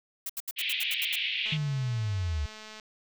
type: noise bursts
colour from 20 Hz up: blue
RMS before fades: -34 dBFS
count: 9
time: 0.26-1.159 s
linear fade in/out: 5 ms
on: 35 ms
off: 73 ms
type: band-pass noise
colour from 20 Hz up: white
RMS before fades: -31 dBFS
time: 0.56-1.58 s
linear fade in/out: 50 ms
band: 2200 to 3500 Hz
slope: 48 dB/octave
type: click train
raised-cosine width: 0.2 ms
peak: -28 dBFS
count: 290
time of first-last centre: 1.46-2.798 s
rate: 216 Hz
type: linear sweep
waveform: sine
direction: down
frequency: 157.8 to 69.3 Hz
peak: -27 dBFS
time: 1.52-2.46 s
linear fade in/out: 5 ms
effects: none